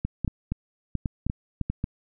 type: clicks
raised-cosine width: 5 ms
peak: -14 dBFS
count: 11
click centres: 0.05 / 0.247 / 0.278 / 0.52 / 0.953 / 1.058 / 1.266 / 1.299 / 1.613 / 1.7 / 1.841 s
effects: none